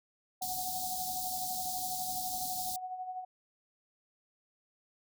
sine tone with tremolo, 740 Hz, F#5, in tune, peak -35 dBFS, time 0.41-3.25 s, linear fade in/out 10 ms, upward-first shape sine, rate 12 Hz, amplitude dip 55%
white band-stop noise, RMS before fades -38 dBFS, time 0.42-2.76 s, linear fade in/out 2 ms, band 290 to 3800 Hz, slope 48 dB/octave
effects none

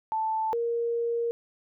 sine tone pair in turn, 880 / 468.1 Hz, A5 / A#4, 0 / +7 cents, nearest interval major seventh, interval 1093 cents, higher first, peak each -25 dBFS, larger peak neither, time 0.12-0.53 / 0.53-1.31 s, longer second, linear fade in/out 0 ms, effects none

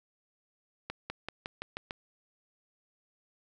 accelerating click train, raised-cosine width 0.3 ms, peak -20 dBFS, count 7, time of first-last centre 0.9-1.909 s, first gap 200 ms, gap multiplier 0.93, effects none

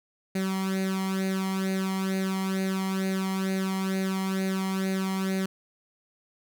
sawtooth tone with flanger, 190.7 Hz, G3, 47 cents flat, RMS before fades -28 dBFS, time 0.35-5.46 s, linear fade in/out 5 ms, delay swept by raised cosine 0.46 to 0.97 ms, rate 2.2 Hz, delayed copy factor +0.75, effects none

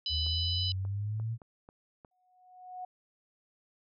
harmonic tone, 997 Hz, B5, 16 cents sharp, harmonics 3 / 4 / 5, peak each -34 / -35 / -37 dBFS, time 0.06-0.72 s, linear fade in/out 2 ms
sine exponential sweep, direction up, 74.7 to 116.54 Hz, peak -31 dBFS, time 0.09-1.38 s, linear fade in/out 50 ms
clicks, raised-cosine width 1 ms, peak -37 dBFS, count 6, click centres 0.265 / 0.851 / 1.199 / 1.418 / 1.689 / 2.048 s
sine tone with exponential growth, 733 Hz, F#5, 16 cents flat, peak -36 dBFS, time 2.11-2.85 s, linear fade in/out 5 ms, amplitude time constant 160 ms
effects none

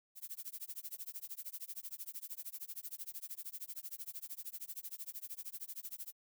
violet noise with tremolo, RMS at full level -43 dBFS, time 0.15-6.13 s, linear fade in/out 50 ms, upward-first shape sine, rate 13 Hz, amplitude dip 100%, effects none

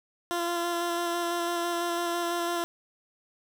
15% pulse tone with vibrato, 344.2 Hz, F4, 25 cents flat, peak -21 dBFS, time 0.31-2.64 s, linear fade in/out 0 ms, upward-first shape square, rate 6 Hz, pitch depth 12 cents each way, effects none

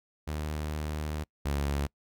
sawtooth tone pair in turn, 76.1 / 71.02 Hz, D#2 / C#2, -38 / +43 cents, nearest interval minor second, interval 119 cents, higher first, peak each -28 / -24 dBFS, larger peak second, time 0.27-1.24 / 1.45-1.87 s, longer first, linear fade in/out 10 ms, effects noise-tail reverb RT60 0.1 s tail -26 dB re dry

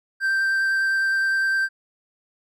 triangle tone with vibrato, 1568 Hz, G6, in tune, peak -17 dBFS, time 0.2-1.69 s, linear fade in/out 50 ms, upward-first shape triangle, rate 9.8 Hz, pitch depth 10 cents each way, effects none

